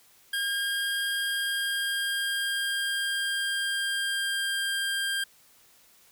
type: tone with pitch glide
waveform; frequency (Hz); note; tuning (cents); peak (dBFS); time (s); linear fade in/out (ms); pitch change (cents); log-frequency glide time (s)
25% pulse; 1615 to 1596.5; G#6 to G6; -49 to +31; -23; 0.33-5.24; 5; -20; 1.14-4.7
effects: white hiss -59 dBFS RMS until 6.11 s